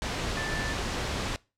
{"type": "tone in noise", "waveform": "sine", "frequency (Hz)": 1760, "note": "A6", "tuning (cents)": 0, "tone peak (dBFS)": -34, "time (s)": [0.37, 0.73], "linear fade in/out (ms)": 0, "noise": "pink", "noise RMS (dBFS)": -31, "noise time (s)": [0.02, 1.36], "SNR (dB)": -6, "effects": ["noise-tail reverb RT60 0.3 s tail -23 dB re dry", "low-pass 6000 Hz 12 dB/octave"]}